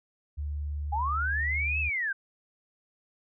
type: tone with pitch glide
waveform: sine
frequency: 73.42 to 74.1 Hz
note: D2 to D2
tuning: 0 to +16 cents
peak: -30 dBFS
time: 0.37-1.9 s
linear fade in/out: 20 ms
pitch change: +16 cents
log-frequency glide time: 0.82-1.38 s
type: linear two-way sweep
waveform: sine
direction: up then down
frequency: 789 to 2646 to 1520 Hz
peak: -27 dBFS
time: 0.92-2.13 s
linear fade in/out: 10 ms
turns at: 1.8 s
effects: none